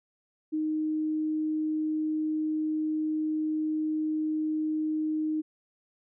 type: tone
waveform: sine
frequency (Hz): 310.2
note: D#4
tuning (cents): -5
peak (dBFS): -26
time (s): 0.52-5.42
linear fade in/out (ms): 20
effects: none